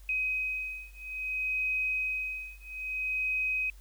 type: beating tone pair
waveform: sine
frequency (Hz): 2523 / 2523.6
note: D#7 / D#7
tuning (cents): +23 / +24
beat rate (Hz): 0.6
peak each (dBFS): -33 / -33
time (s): 0.09-3.7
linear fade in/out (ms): 2
effects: added 48 Hz sine -48 dBFS peak until 3.8 s + white hiss -62 dBFS RMS until 3.8 s